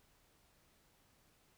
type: silence
effects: pink hiss -71 dBFS RMS until 1.57 s